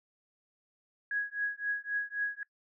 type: tone with tremolo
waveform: sine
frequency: 1661.2 Hz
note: G#6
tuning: in tune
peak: -27 dBFS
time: 1.11-2.43 s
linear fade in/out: 2 ms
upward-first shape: triangle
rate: 3.8 Hz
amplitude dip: 100%
effects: noise-tail reverb RT60 0.1 s tail -21 dB re dry